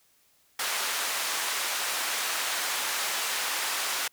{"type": "band-pass noise", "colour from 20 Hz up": "pink", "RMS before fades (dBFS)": -30, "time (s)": [0.59, 4.08], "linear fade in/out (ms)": 5, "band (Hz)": [1000, 14000], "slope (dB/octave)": 12, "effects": ["white hiss -65 dBFS RMS until 4.12 s"]}